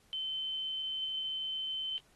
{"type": "tone", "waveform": "sine", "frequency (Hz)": 3073, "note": "G7", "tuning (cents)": -35, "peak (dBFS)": -34, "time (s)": [0.13, 1.98], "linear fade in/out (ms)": 0, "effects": ["pink hiss -67 dBFS RMS until 2.15 s", "AAC 32 kbps"]}